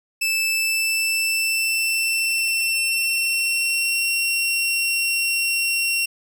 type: tone with pitch glide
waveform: sawtooth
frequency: 2637 to 2735 Hz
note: E7 to F7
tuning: 0 to -37 cents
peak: -16 dBFS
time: 0.21-6.06 s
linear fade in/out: 10 ms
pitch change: +63 cents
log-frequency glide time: 0.48-4.1 s
effects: none